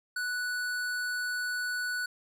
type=tone with hard clipping; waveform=sine; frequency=1480 Hz; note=F#6; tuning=in tune; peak=-32 dBFS; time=0.16-2.06 s; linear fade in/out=5 ms; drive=15 dB; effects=none